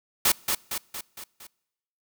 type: noise with echo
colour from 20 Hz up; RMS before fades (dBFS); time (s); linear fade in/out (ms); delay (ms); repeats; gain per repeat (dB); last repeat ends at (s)
white; -20; 0.25-0.32; 5; 230; 5; -5; 1.47
effects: noise-tail reverb RT60 0.9 s tail -25 dB re dry